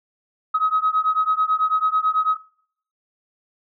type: beating tone pair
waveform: sine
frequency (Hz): 1266 / 1275.1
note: D#6 / D#6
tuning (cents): +30 / +42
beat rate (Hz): 9.1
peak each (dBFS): -19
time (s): 0.54-2.37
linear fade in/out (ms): 10
effects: noise-tail reverb RT60 0.6 s tail -20 dB re dry + tanh soft clip ceiling -10 dBFS